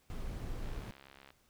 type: noise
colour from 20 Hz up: brown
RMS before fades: -40 dBFS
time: 0.1-0.91 s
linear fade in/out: 0 ms
type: click train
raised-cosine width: 0.3 ms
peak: -38 dBFS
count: 47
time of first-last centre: 0.63-1.304 s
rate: 68.2 Hz
effects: pink hiss -70 dBFS RMS until 1.49 s